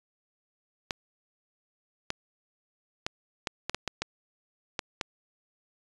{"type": "clicks", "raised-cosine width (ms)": 0.2, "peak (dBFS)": -12, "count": 10, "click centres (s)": [0.908, 2.104, 3.065, 3.472, 3.696, 3.746, 3.877, 4.02, 4.792, 5.012], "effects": ["resampled to 22050 Hz"]}